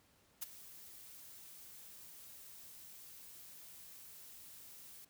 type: noise with ADSR envelope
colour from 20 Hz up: blue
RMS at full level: -39 dBFS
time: 0.41-5.05 s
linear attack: 16 ms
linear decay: 18 ms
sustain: -16 dB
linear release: 8 ms
effects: pink hiss -70 dBFS RMS until 5.09 s + high-pass 60 Hz 12 dB/octave